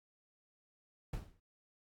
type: noise with exponential decay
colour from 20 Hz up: brown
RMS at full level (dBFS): -36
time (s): 1.13-1.4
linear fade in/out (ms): 5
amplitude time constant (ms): 58
effects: AAC 64 kbps